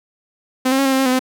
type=tone with pitch steps; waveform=sawtooth; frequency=257.9 / 266.8 / 274.1 / 267.5 / 264.1 / 268 / 253.5 / 257.9 Hz; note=C4 / C4 / C#4 / C4 / C4 / C4 / B3 / C4; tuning=-25 / +34 / -19 / +38 / +16 / +42 / +45 / -25 cents; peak=-10 dBFS; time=0.65-1.194 s; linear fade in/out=10 ms; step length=68 ms; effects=none